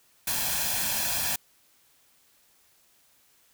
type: noise with comb filter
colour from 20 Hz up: white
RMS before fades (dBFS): -28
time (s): 0.27-1.36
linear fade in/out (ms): 5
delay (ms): 1.2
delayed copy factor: +0.6
effects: white hiss -63 dBFS RMS until 3.53 s